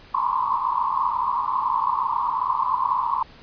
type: band-pass noise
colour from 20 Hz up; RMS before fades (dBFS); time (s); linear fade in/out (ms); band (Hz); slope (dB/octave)
white; -23; 0.14-3.23; 5; 930 to 1100; 96
effects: pink hiss -48 dBFS RMS until 3.42 s + resampled to 11025 Hz

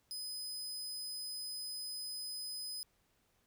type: tone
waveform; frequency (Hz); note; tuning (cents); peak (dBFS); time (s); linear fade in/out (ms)
sawtooth; 5020; D#8; +15; -38; 0.11-2.83; 0
effects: pink hiss -75 dBFS RMS until 3.46 s

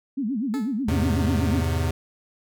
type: tone with vibrato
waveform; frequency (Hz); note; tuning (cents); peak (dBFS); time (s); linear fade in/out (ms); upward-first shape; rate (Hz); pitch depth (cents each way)
sine; 241.4; B3; -39; -23; 0.17-1.61; 10; sine; 8.1; 290
type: tone with exponential decay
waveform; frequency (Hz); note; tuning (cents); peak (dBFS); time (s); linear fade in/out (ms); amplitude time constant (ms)
15% pulse; 432.8; A4; -29; -25; 0.54-0.83; 0; 63
type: chord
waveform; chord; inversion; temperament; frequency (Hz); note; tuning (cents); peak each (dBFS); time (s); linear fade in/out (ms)
square; E augmented; none; equal; 82.41 / 103.83 / 130.81; E2 / G#2 / B#2; 0 / 0 / 0; -24 / -30 / -29; 0.88-1.91; 5
effects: none

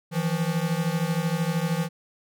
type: beating tone pair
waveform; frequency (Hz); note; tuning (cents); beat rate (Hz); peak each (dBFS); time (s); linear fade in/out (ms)
square; 160 / 173; D#3 / F3; +49 / -16; 13; -27; 0.11-1.89; 50
effects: none

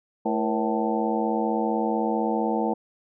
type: harmonic tone with a mistuned harmonic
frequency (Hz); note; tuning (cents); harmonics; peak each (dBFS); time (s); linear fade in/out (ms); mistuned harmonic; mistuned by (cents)
110; A2; 0; 2 / 3 / 4 / 5 / 6 / 7 / 8; -27 / -29 / -29 / -33 / -34 / -30 / -30; 0.25-2.74; 10; 4; +130
effects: none

